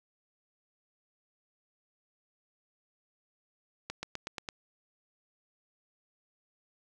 accelerating click train, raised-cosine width 0.2 ms, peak -19 dBFS, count 6, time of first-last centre 3.9-4.488 s, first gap 130 ms, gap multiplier 0.95, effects none

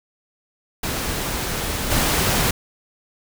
pink noise with level steps, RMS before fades -25 / -19 dBFS, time 0.83-2.51 s, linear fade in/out 5 ms, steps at 1.9 s, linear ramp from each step 20 ms, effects none

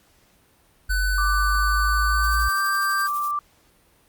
square tone with pitch glide, 1502 to 1573.9 Hz, F#6 to G6, +26 to +7 cents, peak -24 dBFS, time 0.89-3.08 s, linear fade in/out 20 ms, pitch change +81 cents, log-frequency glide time 2.06-2.64 s
sine exponential sweep, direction up, 46.25 to 57.2 Hz, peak -21 dBFS, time 0.89-2.49 s, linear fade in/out 10 ms
sine tone, 1174.7 Hz, D6, in tune, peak -22 dBFS, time 1.18-3.39 s, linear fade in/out 2 ms
violet noise with tremolo, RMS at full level -34 dBFS, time 2.23-3.31 s, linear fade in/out 0 ms, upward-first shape sine, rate 12 Hz, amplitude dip 60%
effects pink hiss -59 dBFS RMS until 4.08 s + Opus 48 kbps

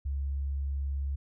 sine tone, 69.3 Hz, C#2, in tune, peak -29 dBFS, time 0.05-1.16 s, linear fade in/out 10 ms, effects none

